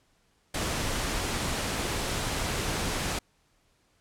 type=noise; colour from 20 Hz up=pink; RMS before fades=-30 dBFS; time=0.54-3.19 s; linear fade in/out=5 ms; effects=pink hiss -68 dBFS RMS until 4 s + low-pass 10000 Hz 12 dB/octave